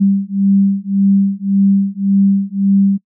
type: beating tone pair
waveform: sine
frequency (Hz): 196 / 197.8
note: G3 / G3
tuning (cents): 0 / +16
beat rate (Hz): 1.8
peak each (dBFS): -13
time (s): 0-2.98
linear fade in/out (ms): 20
effects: noise-tail reverb RT60 0.1 s tail -25 dB re dry